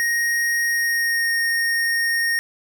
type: tone with pitch glide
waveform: square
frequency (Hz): 1871 to 1851.6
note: A#6 to A#6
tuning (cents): +6 to -12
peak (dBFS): -19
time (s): 0-2.39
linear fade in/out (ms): 0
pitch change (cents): -18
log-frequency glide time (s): 0.64-1.33
effects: none